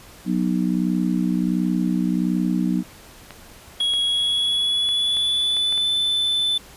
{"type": "harmonic tone", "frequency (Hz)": 61.4, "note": "B1", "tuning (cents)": -9, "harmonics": [3, 4, 5], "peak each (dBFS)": [-21, -23, -25], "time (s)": [0.25, 2.84], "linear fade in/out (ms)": 50}
{"type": "clicks", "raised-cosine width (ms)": 0.3, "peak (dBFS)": -20, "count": 8, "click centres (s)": [3.307, 3.807, 3.937, 4.889, 5.169, 5.568, 5.725, 5.778]}
{"type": "tone with pitch glide", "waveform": "triangle", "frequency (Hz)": [3322, 3518], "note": ["G#7", "A7"], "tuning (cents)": [0, -1], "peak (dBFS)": -17, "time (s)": [3.8, 6.58], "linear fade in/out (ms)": 5, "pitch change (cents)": 99, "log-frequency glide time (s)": [4.03, 5.9]}
{"effects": ["pink hiss -45 dBFS RMS until 6.76 s", "resampled to 32000 Hz"]}